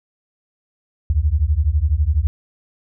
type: beating tone pair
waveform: sine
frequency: 69.3 / 81.3 Hz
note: C#2 / E2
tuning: 0 / -23 cents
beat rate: 12 Hz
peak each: -17 dBFS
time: 1.1-2.27 s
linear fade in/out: 0 ms
effects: none